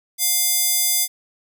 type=tone with high-pass filter; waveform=square; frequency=700 Hz; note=F5; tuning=4 cents sharp; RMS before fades=-19 dBFS; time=0.18-1.08 s; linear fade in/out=50 ms; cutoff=7000 Hz; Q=0.64; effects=none